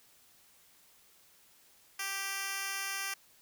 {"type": "tone with high-pass filter", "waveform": "10% pulse", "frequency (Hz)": 392, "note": "G4", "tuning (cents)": 0, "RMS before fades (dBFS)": -37, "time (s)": [1.99, 3.14], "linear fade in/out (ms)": 5, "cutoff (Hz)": 1700, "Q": 0.52, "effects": ["white hiss -63 dBFS RMS until 3.41 s"]}